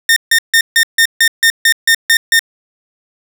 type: tone bursts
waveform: sawtooth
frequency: 1824 Hz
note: A#6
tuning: 38 cents flat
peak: -3 dBFS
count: 11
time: 0.09-2.393 s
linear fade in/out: 2 ms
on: 73 ms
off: 150 ms
effects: none